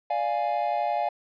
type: chord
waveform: triangle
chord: D diminished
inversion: none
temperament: equal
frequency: 587.3 / 698.5 / 830.6 Hz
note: D5 / F5 / Ab5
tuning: 0 / 0 / 0 cents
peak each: -29 / -25 / -26 dBFS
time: 0.1-1.09 s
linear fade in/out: 5 ms
effects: resampled to 11025 Hz